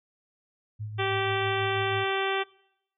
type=tone with tremolo; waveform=sine; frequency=106.6 Hz; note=G#2; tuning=46 cents sharp; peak=-31 dBFS; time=0.79-2.05 s; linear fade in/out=20 ms; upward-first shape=sine; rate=6.2 Hz; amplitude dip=45%
type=harmonic tone; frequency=388.2 Hz; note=G4; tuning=17 cents flat; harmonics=1 / 2 / 3 / 4 / 5 / 6 / 7 / 8 / 9; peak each=-29 / -32 / -34 / -35 / -36 / -37 / -37 / -38 / -39 dBFS; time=0.98-2.44 s; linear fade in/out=20 ms
effects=noise-tail reverb RT60 0.8 s tail -23 dB re dry